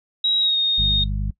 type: tone with pitch glide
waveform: sine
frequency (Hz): 3839 to 3704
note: B7 to A#7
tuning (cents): -50 to -12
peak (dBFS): -16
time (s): 0.24-1.04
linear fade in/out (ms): 5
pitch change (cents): -62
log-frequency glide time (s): 0.4-0.57
type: harmonic tone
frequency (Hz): 50.3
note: G1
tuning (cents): +45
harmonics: 1 / 2 / 3 / 4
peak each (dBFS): -22 / -28 / -32 / -34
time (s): 0.78-1.31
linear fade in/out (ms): 5
effects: noise-tail reverb RT60 0.1 s tail -20 dB re dry